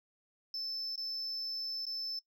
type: tone with dropouts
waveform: sine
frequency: 5274 Hz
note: E8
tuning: in tune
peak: -34 dBFS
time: 0.54-2.19 s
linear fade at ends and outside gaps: 2 ms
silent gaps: 0.958-0.977 / 1.854-1.866 s
effects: noise-tail reverb RT60 0.1 s tail -21 dB re dry + tanh soft clip ceiling -34 dBFS